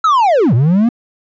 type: linear two-way sweep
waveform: triangle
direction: down then up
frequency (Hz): 1343 to 108.9 to 244.1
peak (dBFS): -6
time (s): 0.04-0.89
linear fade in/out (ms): 5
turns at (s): 0.54
effects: resampled to 16000 Hz